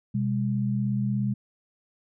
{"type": "tone pair together", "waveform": "sine", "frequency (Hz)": [126.2, 203.1], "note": ["B2", "G#3"], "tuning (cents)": [38, -38], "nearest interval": "minor sixth", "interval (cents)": 824, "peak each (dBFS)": -26, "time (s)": [0.14, 1.34], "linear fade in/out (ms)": 10, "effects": []}